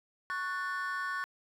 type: chord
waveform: triangle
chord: F# minor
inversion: second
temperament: just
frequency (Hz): 1110 / 1480 / 1776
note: C#6 / F#6 / A6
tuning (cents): +2 / 0 / +16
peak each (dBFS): -34 / -34 / -36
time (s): 0.3-1.24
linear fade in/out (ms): 0
effects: tanh soft clip ceiling -26 dBFS